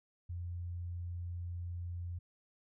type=tone; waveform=sine; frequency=87.31 Hz; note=F2; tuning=in tune; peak=-38 dBFS; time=0.29-2.19 s; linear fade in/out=10 ms; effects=none